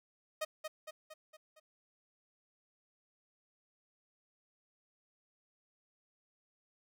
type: tone with echo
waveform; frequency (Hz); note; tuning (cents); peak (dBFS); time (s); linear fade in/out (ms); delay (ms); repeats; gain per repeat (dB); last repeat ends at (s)
sawtooth; 622.3; D#5; 0; -30; 0.41-0.45; 10; 230; 5; -5; 1.6
effects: none